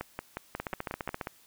two click trains, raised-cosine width 0.5 ms, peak -18 / -19 dBFS, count 10 / 8, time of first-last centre 0.6-1.212 / 0.01-1.271 s, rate 14.7 / 5.55 Hz, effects white hiss -60 dBFS RMS until 1.46 s

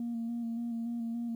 sine tone with vibrato, 233.1 Hz, A#3, in tune, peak -31 dBFS, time 0-1.35 s, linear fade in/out 2 ms, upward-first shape square, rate 3.5 Hz, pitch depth 21 cents each way, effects tanh soft clip ceiling -30 dBFS + 11-bit

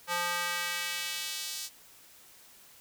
square tone with high-pass filter sweep, 174.61 Hz, F3, in tune, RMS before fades -34 dBFS, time 0.07-1.7 s, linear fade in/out 50 ms, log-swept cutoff 920 to 5200 Hz, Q 1.1, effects white hiss -56 dBFS RMS until 2.8 s

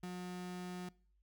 35% pulse tone, 180 Hz, F#3, 47 cents flat, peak -40 dBFS, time 0.03-0.89 s, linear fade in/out 5 ms, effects noise-tail reverb RT60 0.5 s tail -24 dB re dry + added 50 Hz sine -70 dBFS peak until 1.22 s

